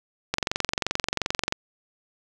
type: click train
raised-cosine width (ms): 0.2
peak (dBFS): -6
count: 28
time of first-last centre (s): 0.34-1.524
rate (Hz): 22.8
effects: none